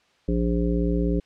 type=harmonic tone; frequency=58.27 Hz; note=A#1; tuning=in tune; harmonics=1 / 3 / 5 / 7 / 9; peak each=-24 / -25 / -27 / -29 / -33 dBFS; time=0.28-1.2 s; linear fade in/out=5 ms; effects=white hiss -62 dBFS RMS until 1.25 s + low-pass 4000 Hz 12 dB/octave